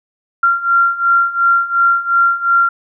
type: beating tone pair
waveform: sine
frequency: 1378 / 1380.8 Hz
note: F6 / F6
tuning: -24 / -20 cents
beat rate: 2.8 Hz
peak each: -15 / -12 dBFS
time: 0.43-2.69 s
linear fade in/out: 5 ms
effects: none